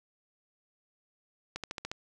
accelerating click train, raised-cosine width 0.2 ms, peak -19 dBFS, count 6, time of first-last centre 1.56-1.915 s, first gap 77 ms, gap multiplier 0.96, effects none

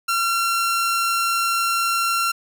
sawtooth tone, 1366 Hz, F6, 39 cents flat, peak -15 dBFS, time 0.08-2.32 s, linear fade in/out 10 ms, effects none

